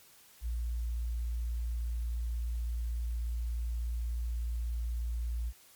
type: tone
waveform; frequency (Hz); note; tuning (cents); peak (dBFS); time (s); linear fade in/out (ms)
sine; 58.27; A#1; 0; -31; 0.41-5.53; 50
effects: white hiss -59 dBFS RMS until 5.75 s + MP3 96 kbps